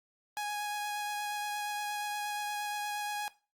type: tone with vibrato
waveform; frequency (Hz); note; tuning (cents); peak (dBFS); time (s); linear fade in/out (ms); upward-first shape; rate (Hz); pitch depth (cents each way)
sawtooth; 830.6; G#5; 0; -30; 0.37-3.28; 0; triangle; 8.5; 12
effects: noise-tail reverb RT60 0.3 s tail -17 dB re dry + Opus 48 kbps